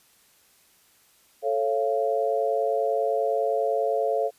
sine chord, A augmented, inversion none, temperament just, 440 / 550 / 687.5 Hz, A4 / C#5 / E#5, 0 / -14 / -27 cents, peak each -26 dBFS, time 1.42-4.31 s, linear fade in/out 50 ms, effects white hiss -60 dBFS RMS until 4.38 s + resampled to 32000 Hz

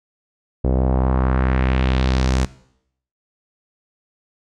sawtooth tone with low-pass filter sweep, 64.5 Hz, C2, 24 cents flat, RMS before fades -18 dBFS, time 0.64-2.45 s, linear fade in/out 5 ms, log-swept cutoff 500 to 7500 Hz, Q 1.6, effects noise-tail reverb RT60 0.7 s tail -18 dB re dry

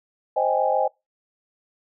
sine chord, Ab major seventh, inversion first, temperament equal, 523.3 / 622.3 / 784 / 830.6 Hz, C5 / Eb5 / G5 / Ab5, 0 / 0 / 0 / 0 cents, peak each -24 dBFS, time 0.36-0.88 s, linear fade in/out 10 ms, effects noise-tail reverb RT60 0.2 s tail -23 dB re dry

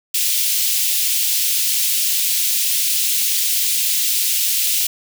white high-pass noise, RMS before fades -18 dBFS, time 0.14-4.87 s, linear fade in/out 5 ms, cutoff 2600 Hz, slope 24 dB/octave, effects none

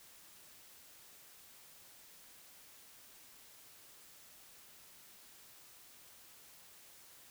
silence, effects white hiss -59 dBFS RMS until 7.3 s

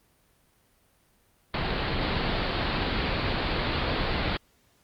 pink low-pass noise, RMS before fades -28 dBFS, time 1.54-4.37 s, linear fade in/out 2 ms, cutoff 4600 Hz, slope 96 dB/octave, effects pink hiss -65 dBFS RMS until 4.83 s + Opus 32 kbps

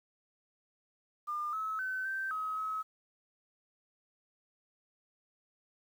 sine tone with pitch steps, 1204 / 1294 / 1523 / 1558 / 1274 / 1283 Hz, D6 / E6 / F#6 / G6 / D#6 / E6, +43 / -32 / +50 / -11 / +41 / -47 cents, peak -33 dBFS, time 1.27-2.83 s, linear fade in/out 20 ms, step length 260 ms, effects 10-bit

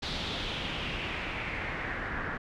pink noise with low-pass filter sweep, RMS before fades -35 dBFS, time 0.02-2.38 s, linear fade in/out 10 ms, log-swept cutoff 4000 to 1600 Hz, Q 3.4, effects none

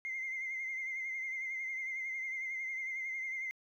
sine tone with vibrato, 2094 Hz, C7, 1 cent sharp, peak -35 dBFS, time 0.05-3.51 s, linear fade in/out 0 ms, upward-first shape triangle, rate 11 Hz, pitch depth 49 cents each way, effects tanh soft clip ceiling -32 dBFS + 12-bit

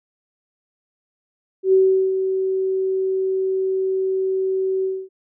sine tone with ADSR envelope, 380 Hz, F#4, 46 cents sharp, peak -10 dBFS, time 1.63-5.09 s, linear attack 98 ms, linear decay 390 ms, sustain -8 dB, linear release 250 ms, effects none

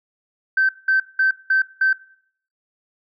sine tone bursts, 1548 Hz, G6, 22 cents flat, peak -13 dBFS, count 5, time 0.57-1.93 s, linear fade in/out 5 ms, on 120 ms, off 190 ms, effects noise-tail reverb RT60 0.6 s tail -20 dB re dry + tanh soft clip ceiling -9 dBFS

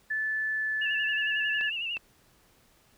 sine tone with pitch glide, 1744 to 1723 Hz, A6 to A6, -16 to -37 cents, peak -27 dBFS, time 0.1-1.7 s, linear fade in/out 10 ms, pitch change -21 cents, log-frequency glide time 0.54-1.41 s
sine tone with vibrato, 2760 Hz, F7, 21 cents flat, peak -30 dBFS, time 0.81-1.98 s, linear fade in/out 10 ms, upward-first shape sine, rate 11 Hz, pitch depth 81 cents each way
clicks, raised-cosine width 0.3 ms, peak -25 dBFS, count 2, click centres 1.611 / 1.969 s
effects pink hiss -63 dBFS RMS until 2.97 s

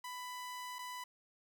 sawtooth tone with dropouts, 995 Hz, B5, 13 cents sharp, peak -39 dBFS, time 0.04-1.04 s, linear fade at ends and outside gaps 5 ms, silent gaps 0.786-0.789 s, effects 12-bit

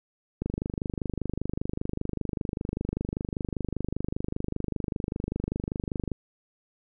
click train, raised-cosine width 3 ms, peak -16 dBFS, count 144, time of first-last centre 0.42-6.117 s, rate 25.1 Hz, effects none

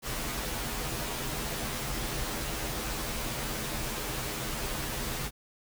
pink noise with comb filter, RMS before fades -34 dBFS, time 0.02-5.31 s, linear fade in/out 50 ms, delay 11 ms, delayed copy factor -1, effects none

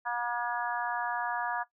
harmonic tone, 239.8 Hz, A#3, 49 cents sharp, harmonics 3 / 4 / 5 / 6 / 7, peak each -36 / -33 / -39 / -39 / -35 dBFS, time 0.05-1.64 s, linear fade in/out 20 ms, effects noise-tail reverb RT60 0.1 s tail -17 dB re dry

